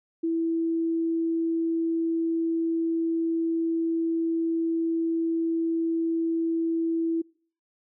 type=tone; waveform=sine; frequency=329.6 Hz; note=E4; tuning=in tune; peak=-23 dBFS; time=0.23-7.22 s; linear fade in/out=10 ms; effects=noise-tail reverb RT60 0.5 s tail -26 dB re dry